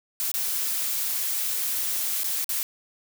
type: noise with dropouts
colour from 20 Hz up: blue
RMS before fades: -27 dBFS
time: 0.2-2.63 s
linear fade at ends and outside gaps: 0 ms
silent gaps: 0.316-0.341 / 2.234-2.243 / 2.444-2.492 s
effects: none